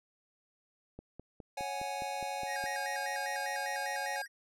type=click train; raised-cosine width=2 ms; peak=-32 dBFS; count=9; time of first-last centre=0.99-2.639 s; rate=4.85 Hz
type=chord; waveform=square; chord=C# suspended fourth; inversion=none; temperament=just; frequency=554.4 / 739.2 / 831.5 Hz; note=C#5 / F#5 / G#5; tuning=0 / -2 / +2 cents; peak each=-43 / -41 / -39 dBFS; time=1.57-4.22 s; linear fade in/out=5 ms
type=tone with vibrato; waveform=square; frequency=1743 Hz; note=A6; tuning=17 cents flat; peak=-39 dBFS; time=2.46-4.28 s; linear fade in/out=50 ms; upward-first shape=square; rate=5 Hz; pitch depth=130 cents each way
effects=low-pass 12000 Hz 12 dB/octave